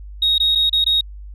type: tone with dropouts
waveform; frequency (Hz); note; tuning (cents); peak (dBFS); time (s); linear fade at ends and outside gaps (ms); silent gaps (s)
sine; 3759; A#7; +14; -12; 0.22-1.01; 5; 0.382-0.4 / 0.551-0.555 / 0.696-0.728 / 0.843-0.863
effects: tanh soft clip ceiling -9 dBFS + added 50 Hz sine -32 dBFS peak until 1.34 s